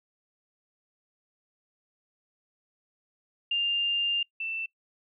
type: tone pair in turn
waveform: sine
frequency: 2800 / 2667 Hz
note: F7 / E7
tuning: +4 / +20 cents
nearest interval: minor second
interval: 84 cents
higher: first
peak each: -24 / -30 dBFS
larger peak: first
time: 3.51-4.23 / 4.4-4.66 s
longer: first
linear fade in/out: 5 ms
effects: noise-tail reverb RT60 0.1 s tail -24 dB re dry